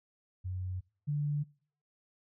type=tone pair in turn; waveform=sine; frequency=92.1 / 146.48 Hz; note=F#2 / D3; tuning=-7 / -4 cents; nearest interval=minor sixth; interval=803 cents; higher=second; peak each=-34 / -29 dBFS; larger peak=second; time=0.44-0.81 / 1.07-1.44 s; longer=neither; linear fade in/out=20 ms; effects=noise-tail reverb RT60 0.5 s tail -24 dB re dry